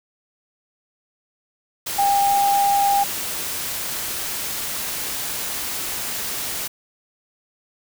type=tone in noise; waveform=sine; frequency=801 Hz; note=G5; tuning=37 cents sharp; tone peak=-15 dBFS; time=1.98-3.04 s; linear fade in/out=10 ms; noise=white; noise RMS=-27 dBFS; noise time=1.86-6.68 s; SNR=+9 dB; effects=none